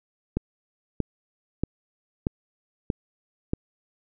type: click train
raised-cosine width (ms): 3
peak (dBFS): -11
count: 6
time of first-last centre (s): 0.37-3.535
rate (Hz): 1.58
effects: none